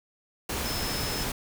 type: tone in noise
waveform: sine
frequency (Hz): 5200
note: E8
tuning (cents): -24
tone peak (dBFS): -35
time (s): 0.65-1.24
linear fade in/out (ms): 5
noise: pink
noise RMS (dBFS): -31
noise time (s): 0.49-1.32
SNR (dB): -7
effects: none